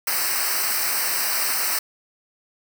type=noise with comb filter; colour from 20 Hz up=white; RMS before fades=-23 dBFS; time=0.07-1.79 s; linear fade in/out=5 ms; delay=0.29 ms; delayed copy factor=-1; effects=none